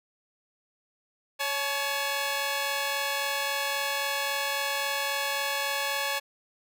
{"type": "tone pair together", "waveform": "10% pulse", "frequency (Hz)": [558.1, 859], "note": ["C#5", "A5"], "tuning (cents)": [12, -42], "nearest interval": "perfect fifth", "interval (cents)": 746, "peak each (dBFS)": -22, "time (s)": [1.39, 6.2], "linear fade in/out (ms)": 20, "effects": []}